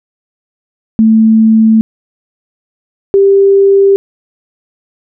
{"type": "tone pair in turn", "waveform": "sine", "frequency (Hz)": [221.3, 394.3], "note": ["A3", "G4"], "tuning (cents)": [10, 10], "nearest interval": "minor seventh", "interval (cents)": 1000, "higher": "second", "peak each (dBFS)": -3, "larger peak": "neither", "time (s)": [[0.99, 1.81], [3.14, 3.96]], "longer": "neither", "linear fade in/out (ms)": 0, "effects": []}